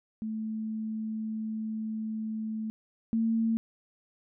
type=tone pair in turn; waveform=sine; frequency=218.9 / 225.8 Hz; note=A3 / A3; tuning=-9 / +45 cents; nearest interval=minor second; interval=54 cents; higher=second; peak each=-31 / -24 dBFS; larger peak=second; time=0.22-2.7 / 3.13-3.57 s; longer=first; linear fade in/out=0 ms; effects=none